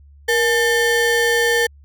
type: ring-modulated tone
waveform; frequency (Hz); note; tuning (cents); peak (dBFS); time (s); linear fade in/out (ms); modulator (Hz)
square; 659.3; E5; 0; -12; 0.28-1.67; 10; 1130
effects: added 71 Hz sine -43 dBFS peak until 1.84 s